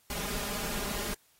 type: noise with comb filter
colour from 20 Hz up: pink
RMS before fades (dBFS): -35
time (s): 0.1-1.14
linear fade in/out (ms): 2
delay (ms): 4.9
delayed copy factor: +1
effects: white hiss -66 dBFS RMS until 1.39 s + AAC 48 kbps